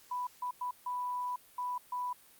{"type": "tone bursts at uneven times", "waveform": "sine", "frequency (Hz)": 990, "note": "B5", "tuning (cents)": 4, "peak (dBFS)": -33, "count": 6, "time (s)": [[0.11, 0.27], [0.42, 0.51], [0.61, 0.71], [0.86, 1.36], [1.58, 1.78], [1.92, 2.13]], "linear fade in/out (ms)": 5, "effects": ["white hiss -60 dBFS RMS until 2.39 s", "Opus 48 kbps"]}